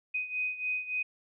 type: beating tone pair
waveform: sine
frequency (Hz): 2500 / 2503.5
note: D#7 / D#7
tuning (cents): +8 / +10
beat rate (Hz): 3.5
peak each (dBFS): -32 / -36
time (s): 0.14-1.03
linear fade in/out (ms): 10
effects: none